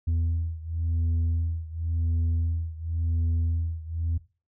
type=beating tone pair; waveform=sine; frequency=82.41 / 83.34 Hz; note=E2 / E2; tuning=0 / +19 cents; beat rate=0.93 Hz; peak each=-24 / -26 dBFS; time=0.07-4.18 s; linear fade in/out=10 ms; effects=noise-tail reverb RT60 0.3 s tail -18 dB re dry + tanh soft clip ceiling -21 dBFS